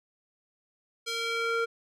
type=tone with band-pass filter sweep; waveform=square; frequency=461 Hz; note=A#4; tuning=19 cents flat; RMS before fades=-30 dBFS; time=1.06-1.66 s; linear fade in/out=20 ms; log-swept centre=4500 to 1100 Hz; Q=1.1; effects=none